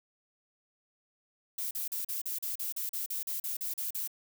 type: noise bursts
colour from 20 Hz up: violet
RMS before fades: -35 dBFS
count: 15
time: 1.58-4.076 s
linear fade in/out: 5 ms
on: 130 ms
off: 39 ms
effects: none